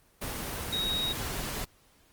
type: tone in noise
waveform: sine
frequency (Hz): 3785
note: A#7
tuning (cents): +26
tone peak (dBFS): -28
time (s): 0.72-1.13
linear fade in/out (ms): 10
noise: pink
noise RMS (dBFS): -35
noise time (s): 0.21-1.65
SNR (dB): +4
effects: pink hiss -63 dBFS RMS until 2.12 s + Opus 24 kbps